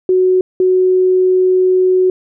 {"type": "tone pair in turn", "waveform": "sine", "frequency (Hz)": [370, 370], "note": ["F#4", "F#4"], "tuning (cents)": [0, 0], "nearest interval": "unison", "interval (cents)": 0, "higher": "neither", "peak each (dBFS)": -8, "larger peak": "neither", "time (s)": [[0.09, 0.41], [0.6, 2.1]], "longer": "second", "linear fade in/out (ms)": 2, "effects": []}